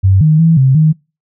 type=tone with pitch steps; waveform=sine; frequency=95.9 / 155.2 / 163.8 / 132.7 / 156.3 Hz; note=G2 / D#3 / E3 / C3 / D#3; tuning=-37 / -4 / -11 / +25 / +8 cents; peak=-5 dBFS; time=0.03-0.93 s; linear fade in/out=20 ms; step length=180 ms; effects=noise-tail reverb RT60 0.3 s tail -26 dB re dry